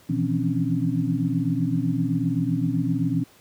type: tone cluster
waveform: sine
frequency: 122.1 / 161.7 / 169.5 / 262.6 / 281.4 Hz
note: B2 / E3 / E3 / C4 / C#4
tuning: -19 / -33 / +49 / +6 / +26 cents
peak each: -27 dBFS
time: 0.09-3.24 s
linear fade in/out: 10 ms
effects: pink hiss -54 dBFS RMS until 3.4 s + high-pass 80 Hz 12 dB/octave